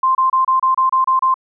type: tone bursts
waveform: sine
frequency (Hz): 1046.5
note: C6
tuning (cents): 0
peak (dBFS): -11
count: 9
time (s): 0.03-1.342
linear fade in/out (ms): 5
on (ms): 120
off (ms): 29
effects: none